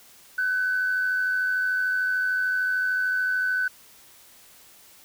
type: tone pair together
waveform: sine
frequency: 1508.6 / 1602 Hz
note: F#6 / G6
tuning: +33 / +37 cents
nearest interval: minor second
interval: 104 cents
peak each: -21 / -33 dBFS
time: 0.38-3.68 s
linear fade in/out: 5 ms
effects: tanh soft clip ceiling -17 dBFS + white hiss -52 dBFS RMS until 5.04 s